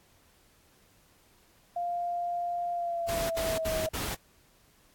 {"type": "tone with pitch glide", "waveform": "sine", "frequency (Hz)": [698.5, 636.8], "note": ["F5", "D#5"], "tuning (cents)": [0, 40], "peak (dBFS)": -29, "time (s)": [1.76, 3.89], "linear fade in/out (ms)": 5, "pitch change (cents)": -160, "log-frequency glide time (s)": [2.72, 3.76]}
{"type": "noise bursts", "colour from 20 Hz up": "pink", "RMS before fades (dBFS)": -34, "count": 4, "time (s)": [3.08, 4.152], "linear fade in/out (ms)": 10, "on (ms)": 220, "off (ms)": 64}
{"effects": ["pink hiss -63 dBFS RMS until 4.94 s", "AAC 64 kbps"]}